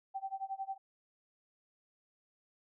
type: tone with tremolo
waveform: sine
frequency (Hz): 776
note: G5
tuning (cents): -18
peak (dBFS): -34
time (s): 0.14-0.78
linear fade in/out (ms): 20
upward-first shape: sine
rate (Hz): 11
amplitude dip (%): 95
effects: none